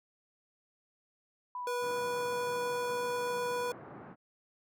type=tone with vibrato; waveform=sine; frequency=987.8 Hz; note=B5; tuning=in tune; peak=-36 dBFS; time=1.55-3.71 s; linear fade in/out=2 ms; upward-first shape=sine; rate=8.2 Hz; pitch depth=12 cents each way
type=tone; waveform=square; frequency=487.1 Hz; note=B4; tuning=24 cents flat; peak=-34 dBFS; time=1.67-3.72 s; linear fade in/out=2 ms
type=band-pass noise; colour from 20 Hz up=pink; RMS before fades=-49 dBFS; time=1.8-4.16 s; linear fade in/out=50 ms; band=120 to 1500 Hz; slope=24 dB/octave
effects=none